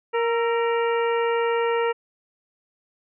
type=harmonic tone with a mistuned harmonic; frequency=466.2 Hz; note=A#4; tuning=in tune; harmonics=1 / 2 / 3 / 4 / 5 / 6; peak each=-21 / -27 / -31 / -33 / -35 / -37 dBFS; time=0.13-1.93 s; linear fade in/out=20 ms; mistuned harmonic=3; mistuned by=-60 cents; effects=none